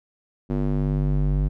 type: tone with band-pass filter sweep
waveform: square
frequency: 49.06 Hz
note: G1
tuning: 2 cents sharp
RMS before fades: -22 dBFS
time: 0.49-1.49 s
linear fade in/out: 20 ms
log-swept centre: 260 to 100 Hz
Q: 1.2
effects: none